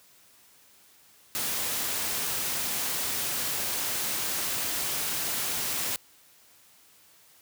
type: noise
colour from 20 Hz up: white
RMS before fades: -30 dBFS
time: 1.35-5.96 s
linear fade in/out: 0 ms
effects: white hiss -58 dBFS RMS until 7.41 s + high-pass 60 Hz 12 dB/octave